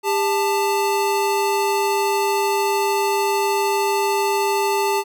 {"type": "tone pair together", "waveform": "square", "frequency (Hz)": [398.8, 880], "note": ["G4", "A5"], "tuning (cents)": [30, 0], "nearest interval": "octave + major second", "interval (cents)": 1370, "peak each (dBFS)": -21, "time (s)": [0.03, 5.04], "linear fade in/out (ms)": 50, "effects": []}